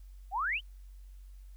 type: exponential sweep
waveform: sine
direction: up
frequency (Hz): 698.5 to 3206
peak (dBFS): -29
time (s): 0.31-0.61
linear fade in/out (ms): 50
effects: added 47 Hz sine -47 dBFS peak until 1.56 s + white hiss -71 dBFS RMS until 1.56 s